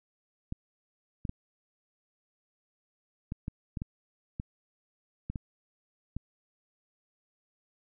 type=clicks; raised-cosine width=5 ms; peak=-22 dBFS; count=11; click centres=0.524 / 1.252 / 1.294 / 3.321 / 3.481 / 3.772 / 3.819 / 4.399 / 5.3 / 5.358 / 6.166 s; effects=none